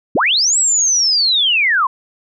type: linear two-way sweep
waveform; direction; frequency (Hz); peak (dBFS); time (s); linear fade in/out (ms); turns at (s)
sine; up then down; 125.4 to 7902 to 989; -11; 0.15-1.87; 5; 0.58
effects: none